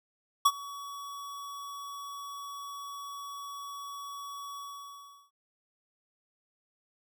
square tone with ADSR envelope, 1129 Hz, C#6, 31 cents sharp, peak -18 dBFS, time 0.45-5.31 s, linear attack 9 ms, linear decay 49 ms, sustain -22 dB, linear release 740 ms, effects none

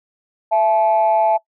sine tone pair together, 667 / 863.2 Hz, E5 / A5, +20 / -33 cents, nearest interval major third, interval 447 cents, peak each -14 dBFS, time 0.51-1.38 s, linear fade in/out 20 ms, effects noise-tail reverb RT60 0.1 s tail -22 dB re dry + tanh soft clip ceiling -7 dBFS

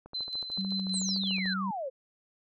click train, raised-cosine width 1 ms, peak -33 dBFS, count 20, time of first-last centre 0.06-1.457 s, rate 13.6 Hz
sine tone with tremolo, 4059 Hz, B7, 47 cents sharp, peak -31 dBFS, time 0.14-1.54 s, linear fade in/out 10 ms, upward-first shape square, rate 5.3 Hz, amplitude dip 50%
sine tone with vibrato, 191.4 Hz, G3, 41 cents flat, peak -31 dBFS, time 0.58-1.71 s, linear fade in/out 5 ms, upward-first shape sine, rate 2 Hz, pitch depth 25 cents each way
sine exponential sweep, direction down, 9080 to 499.9 Hz, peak -32 dBFS, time 0.93-1.9 s, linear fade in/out 20 ms
effects none

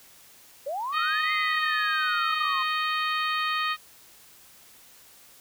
sine linear two-way sweep, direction up then down, 523.3 to 2100 to 1037 Hz, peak -28 dBFS, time 0.66-2.63 s, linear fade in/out 10 ms, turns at 1.32 s
harmonic tone, 622.3 Hz, D#5, in tune, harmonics 2 / 3 / 4 / 5 / 6 / 7, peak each -27 / -31 / -33 / -35 / -37 / -38 dBFS, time 0.92-3.77 s, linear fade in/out 50 ms
effects white hiss -53 dBFS RMS until 5.4 s

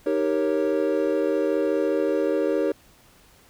triangle chord, Eb dominant seventh, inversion none, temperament equal with one note detuned, 311.1 / 392 / 466.2 / 551.2 Hz, Eb4 / G4 / Bb4 / Db5, 0 / 0 / 0 / -10 cents, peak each -24 dBFS, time 0.06-2.72 s, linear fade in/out 5 ms, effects pink hiss -55 dBFS RMS until 3.49 s

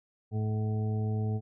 harmonic tone, 108 Hz, A2, 32 cents flat, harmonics 1 / 2 / 3 / 4 / 6 / 7, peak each -28 / -36 / -48 / -40 / -51 / -46 dBFS, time 0.31-1.41 s, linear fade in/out 50 ms, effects none

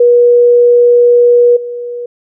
sine tone with level steps, 482.4 Hz, B4, 41 cents flat, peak -3 / -18 dBFS, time 0-2.06 s, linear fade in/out 5 ms, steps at 1.56 s, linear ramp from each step 10 ms, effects none

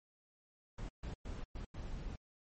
brown noise bursts at uneven times, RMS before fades -43 dBFS, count 5, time 0.78-0.89 / 1.03-1.14 / 1.25-1.44 / 1.55-1.65 / 1.74-2.16 s, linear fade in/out 5 ms, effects MP3 32 kbps

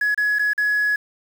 sine tone with dropouts, 1685 Hz, G#6, 25 cents sharp, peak -15 dBFS, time 0.01-0.96 s, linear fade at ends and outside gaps 5 ms, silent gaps 0.146-0.176 / 0.387-0.393 / 0.534-0.578 s, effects tanh soft clip ceiling -15 dBFS + 7-bit

